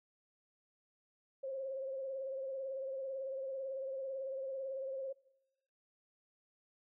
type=tone with vibrato; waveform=sine; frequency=535 Hz; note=C5; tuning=38 cents sharp; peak=-38 dBFS; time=1.43-5.13 s; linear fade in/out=10 ms; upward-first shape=triangle; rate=18 Hz; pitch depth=51 cents each way; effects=noise-tail reverb RT60 0.9 s tail -21 dB re dry